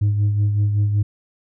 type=tone with tremolo; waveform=sine; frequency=103.3 Hz; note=G#2; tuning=9 cents flat; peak=-11 dBFS; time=0.01-1.03 s; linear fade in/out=10 ms; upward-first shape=sine; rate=5.3 Hz; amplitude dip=50%; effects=tanh soft clip ceiling -13 dBFS